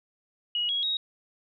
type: tone with pitch steps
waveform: sine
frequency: 2901 / 3313 / 3784 Hz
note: F#7 / G#7 / A#7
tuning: -35 / -5 / +25 cents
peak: -25 dBFS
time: 0.55-0.97 s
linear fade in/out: 2 ms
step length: 140 ms
effects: none